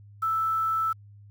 sine tone with quantisation, 1318.5 Hz, E6, in tune, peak -23 dBFS, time 0.22-0.93 s, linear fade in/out 10 ms, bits 8, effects added 102 Hz sine -47 dBFS peak until 1.3 s

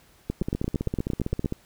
two click trains, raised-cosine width 3 ms, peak -13 / -14 dBFS, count 11 / 18, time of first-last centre 0.3-1.445 / 0.42-1.524 s, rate 8.73 / 15.4 Hz, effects pink hiss -58 dBFS RMS until 1.65 s

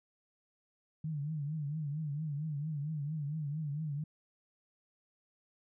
sine tone with vibrato, 150 Hz, D3, 37 cents sharp, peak -34 dBFS, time 1.04-4.04 s, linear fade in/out 5 ms, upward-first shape triangle, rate 4.4 Hz, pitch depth 130 cents each way, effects none

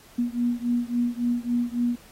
sine beating tone pair, 239 / 242.6 Hz, A#3 / B3, +43 / -31 cents, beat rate 3.6 Hz, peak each -25 / -26 dBFS, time 0.18-1.96 s, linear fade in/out 10 ms, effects pink hiss -52 dBFS RMS until 2.11 s + AAC 48 kbps

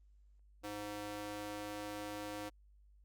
square tone with high-pass filter, 103.83 Hz, G#2, in tune, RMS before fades -44 dBFS, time 0.63-2.5 s, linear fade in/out 20 ms, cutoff 370 Hz, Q 1.1, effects added 50 Hz sine -61 dBFS peak until 3.04 s + Opus 32 kbps

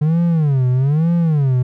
triangle tone with vibrato, 146.83 Hz, D3, in tune, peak -10 dBFS, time 0.01-1.63 s, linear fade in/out 10 ms, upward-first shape sine, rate 1.1 Hz, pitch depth 270 cents each way, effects none

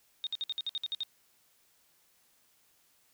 sine tone bursts, 3700 Hz, A#7, 14 cents flat, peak -31 dBFS, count 10, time 0.24-1.033 s, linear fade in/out 0 ms, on 28 ms, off 57 ms, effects white hiss -68 dBFS RMS until 3.13 s

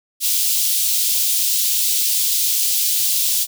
white high-pass noise, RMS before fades -18 dBFS, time 0.2-3.47 s, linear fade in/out 50 ms, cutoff 3200 Hz, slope 24 dB/octave, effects none

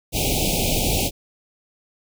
pink band-stop noise, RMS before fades -21 dBFS, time 0.12-1.11 s, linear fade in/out 50 ms, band 830 to 2300 Hz, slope 96 dB/octave, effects none

